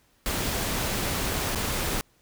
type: noise with dropouts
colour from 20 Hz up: pink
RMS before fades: -28 dBFS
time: 0.26-2.01 s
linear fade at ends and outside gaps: 0 ms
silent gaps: 1.548-1.557 s
effects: pink hiss -64 dBFS RMS until 2.21 s